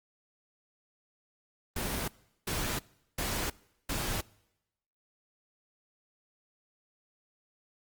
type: noise bursts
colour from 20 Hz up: pink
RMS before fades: -33 dBFS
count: 4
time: 1.76-4.21 s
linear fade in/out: 5 ms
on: 320 ms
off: 390 ms
effects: noise-tail reverb RT60 0.9 s tail -24 dB re dry + Opus 24 kbps